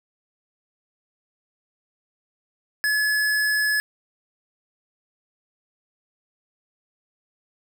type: tone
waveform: square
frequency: 1706 Hz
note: G#6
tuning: 46 cents sharp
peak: -20 dBFS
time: 2.84-3.8 s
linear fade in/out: 0 ms
effects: 8-bit